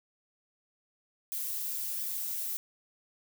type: noise with flanger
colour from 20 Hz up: violet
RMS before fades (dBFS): -35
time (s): 1.32-2.57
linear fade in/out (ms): 0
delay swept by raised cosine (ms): 0.7 to 5.2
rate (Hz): 1.4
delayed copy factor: -0.5
effects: none